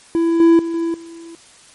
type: tone with level steps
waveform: triangle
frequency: 333.1 Hz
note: E4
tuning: 18 cents sharp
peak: -11 / -5 / -18 / -15 / -31 dBFS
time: 0.15-1.35 s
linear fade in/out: 0 ms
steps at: 0.4 / 0.59 / 0.74 / 0.94 s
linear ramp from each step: 2 ms
effects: white hiss -46 dBFS RMS until 1.74 s + MP3 48 kbps